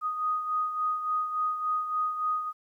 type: beating tone pair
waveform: sine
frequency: 1244 / 1247.5 Hz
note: D#6 / D#6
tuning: -1 / +4 cents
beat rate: 3.5 Hz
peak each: -27 / -35 dBFS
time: 0.01-2.53 s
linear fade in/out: 50 ms
effects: 11-bit